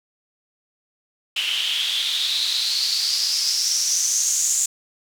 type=noise with band-pass filter sweep; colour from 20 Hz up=white; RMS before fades=-22 dBFS; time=1.36-4.66 s; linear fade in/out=5 ms; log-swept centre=2900 to 7200 Hz; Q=6.8; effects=none